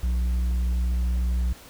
sine tone with tanh clipping, 61 Hz, B1, 21 cents flat, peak -22 dBFS, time 0.03-1.53 s, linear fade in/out 5 ms, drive 5 dB, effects pink hiss -47 dBFS RMS until 1.69 s

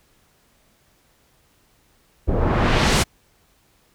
pink noise with low-pass filter sweep, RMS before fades -18 dBFS, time 2.27-3.04 s, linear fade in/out 20 ms, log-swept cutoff 390 to 11000 Hz, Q 0.8, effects pink hiss -60 dBFS RMS until 3.94 s

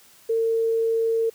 sine tone, 453.6 Hz, A#4, 47 cents flat, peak -19 dBFS, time 0.29-1.3 s, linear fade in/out 10 ms, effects white hiss -53 dBFS RMS until 1.34 s

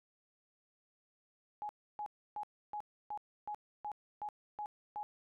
sine tone bursts, 837 Hz, G#5, 13 cents sharp, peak -38 dBFS, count 10, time 1.62-5.03 s, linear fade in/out 0 ms, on 71 ms, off 300 ms, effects none

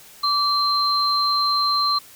sine tone pair together, 1159 / 4130 Hz, D6 / C8, -23 / -23 cents, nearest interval octave + minor seventh, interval 2200 cents, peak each -20 dBFS, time 0.23-1.99 s, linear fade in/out 10 ms, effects white hiss -46 dBFS RMS until 2.15 s

